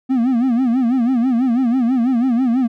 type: tone with vibrato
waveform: triangle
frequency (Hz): 246.9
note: B3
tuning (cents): 0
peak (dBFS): -11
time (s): 0.09-2.68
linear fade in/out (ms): 20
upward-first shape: sine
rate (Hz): 6.1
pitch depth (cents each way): 140
effects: none